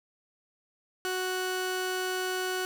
sawtooth tone pair together, 370 / 740 Hz, F#4 / F#5, 0 / 0 cents, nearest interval octave, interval 1200 cents, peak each -27 dBFS, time 1.05-2.65 s, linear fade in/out 0 ms, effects none

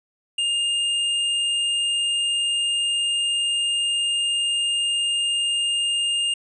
sine tone with hard clipping, 2819 Hz, F7, 16 cents sharp, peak -21 dBFS, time 0.38-6.34 s, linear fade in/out 5 ms, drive 16 dB, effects resampled to 22050 Hz

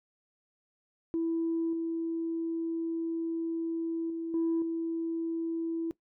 sine tone with level steps, 330.1 Hz, E4, 2 cents sharp, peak -26 / -29 / -32 / -24 / -29 dBFS, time 1.14-5.91 s, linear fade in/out 0 ms, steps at 1.73 / 4.1 / 4.34 / 4.62 s, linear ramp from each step 2 ms, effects noise-tail reverb RT60 0.1 s tail -19 dB re dry + tanh soft clip ceiling -23 dBFS

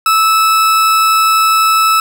40% pulse tone, 1308 Hz, E6, 14 cents flat, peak -7 dBFS, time 0.06-2 s, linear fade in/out 2 ms, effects none

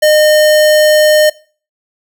square tone, 610 Hz, D#5, 34 cents flat, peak -6 dBFS, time 0.02-1.3 s, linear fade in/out 10 ms, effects noise-tail reverb RT60 0.4 s tail -21 dB re dry

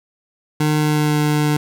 25% pulse tone with pitch glide, 151.9 to 149.81 Hz, D#3 to D3, -41 to +35 cents, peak -11 dBFS, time 0.6-1.57 s, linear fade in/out 5 ms, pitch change -24 cents, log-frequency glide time 0.78-1.19 s, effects none

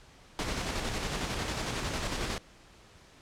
pink noise with tremolo, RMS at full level -32 dBFS, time 0.39-2.38 s, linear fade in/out 0 ms, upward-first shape square, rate 11 Hz, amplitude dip 30%, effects pink hiss -56 dBFS RMS until 3.21 s + low-pass 7000 Hz 12 dB/octave

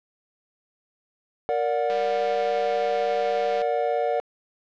triangle chord, Bb augmented, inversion none, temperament just, 466.2 / 582.7 / 728.4 Hz, Bb4 / D5 / F#5, 0 / -14 / -27 cents, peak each -24 dBFS, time 1.49-4.2 s, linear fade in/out 0 ms
click train, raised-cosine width 0.2 ms, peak -20 dBFS, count 341, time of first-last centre 1.9-3.617 s, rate 198 Hz
effects low-pass 4000 Hz 12 dB/octave

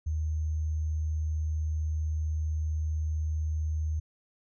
sine tone with sample-and-hold, 77.78 Hz, D#2, in tune, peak -27 dBFS, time 0.06-4 s, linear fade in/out 10 ms, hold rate 6300 Hz, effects resampled to 22050 Hz

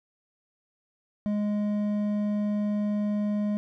triangle tone with hard clipping, 207.7 Hz, G#3, in tune, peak -26 dBFS, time 1.26-3.57 s, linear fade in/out 0 ms, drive 10 dB, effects none

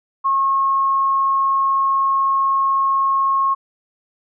sine tone, 1086 Hz, C#6, 36 cents flat, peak -14 dBFS, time 0.24-3.55 s, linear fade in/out 20 ms, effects none

